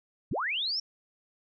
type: linear sweep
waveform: sine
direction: up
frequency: 55 to 5588 Hz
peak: -28 dBFS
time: 0.31-0.8 s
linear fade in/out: 5 ms
effects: none